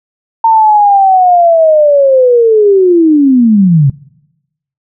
sine linear sweep, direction down, 911 to 130.81 Hz, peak -3 dBFS, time 0.44-3.9 s, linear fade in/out 5 ms, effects noise-tail reverb RT60 0.9 s tail -23 dB re dry

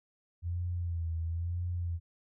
sine tone with vibrato, 85.1 Hz, F2, 44 cents flat, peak -31 dBFS, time 0.42-2 s, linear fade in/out 50 ms, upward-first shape sine, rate 1 Hz, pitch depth 64 cents each way, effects none

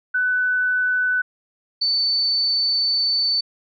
sine tone pair in turn, 1498 / 4516 Hz, F#6 / C#8, +21 / +31 cents, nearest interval octave + perfect fifth, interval 1910 cents, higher second, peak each -17 dBFS, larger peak neither, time 0.14-1.22 / 1.81-3.41 s, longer second, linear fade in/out 10 ms, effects none

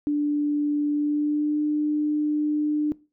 sine tone with pitch glide, 293.7 to 299.7 Hz, D4 to D4, 0 to +35 cents, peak -20 dBFS, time 0.07-2.92 s, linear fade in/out 0 ms, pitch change +35 cents, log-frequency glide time 0.91-1.6 s, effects noise-tail reverb RT60 0.3 s tail -21 dB re dry

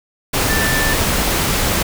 sine tone in noise, 1769 Hz, A6, 9 cents sharp, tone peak -19 dBFS, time 0.49-0.94 s, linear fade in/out 10 ms, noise pink, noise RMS -17 dBFS, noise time 0.33-1.83 s, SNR -5 dB, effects none

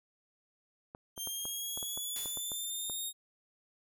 clicks, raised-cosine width 1 ms, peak -31 dBFS, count 11, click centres 0.949 / 1.178 / 1.273 / 1.454 / 1.775 / 1.828 / 1.975 / 2.258 / 2.373 / 2.518 / 2.898 s
10% pulse linear sweep, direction up, 3160 to 3729 Hz, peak -29 dBFS, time 1.16-3.13 s, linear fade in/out 50 ms
white noise with exponential decay, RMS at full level -42 dBFS, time 2.16-2.58 s, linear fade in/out 1 ms, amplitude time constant 90 ms
effects none

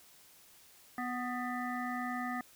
harmonic tone with a mistuned harmonic, 247.2 Hz, B3, 2 cents sharp, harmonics 1 / 3 / 5 / 7 / 8, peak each -38 / -40 / -41 / -44 / -45 dBFS, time 0.98-2.41 s, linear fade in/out 2 ms, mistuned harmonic 7, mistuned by +48 cents, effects white hiss -60 dBFS RMS until 2.55 s

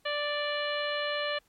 harmonic tone with a mistuned harmonic, 587.3 Hz, D5, in tune, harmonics 1 / 2 / 3 / 4 / 5 / 6 / 7, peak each -32 / -37 / -35 / -40 / -37 / -43 / -41 dBFS, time 0.05-1.39 s, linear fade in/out 10 ms, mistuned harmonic 6, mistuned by -28 cents, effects pink hiss -68 dBFS RMS until 1.48 s + MP3 64 kbps

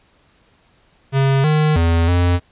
square tone with pitch steps, 135.9 / 153.4 / 83.7 / 88.1 Hz, C#3 / D#3 / E2 / F2, -34 / -24 / +27 / +16 cents, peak -13 dBFS, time 1.12-2.4 s, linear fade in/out 50 ms, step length 320 ms, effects pink hiss -56 dBFS RMS until 2.51 s + resampled to 8000 Hz

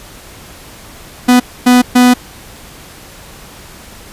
45% pulse tone bursts at uneven times, 248.1 Hz, B3, 8 cents sharp, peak -4 dBFS, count 3, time 1.28-1.4 / 1.66-1.82 / 1.95-2.14 s, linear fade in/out 10 ms, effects pink hiss -35 dBFS RMS until 4.12 s + resampled to 32000 Hz

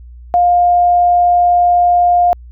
sine tone, 706 Hz, F5, 19 cents sharp, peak -7 dBFS, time 0.34-2.33 s, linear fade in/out 0 ms, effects added 60 Hz sine -32 dBFS peak until 2.51 s

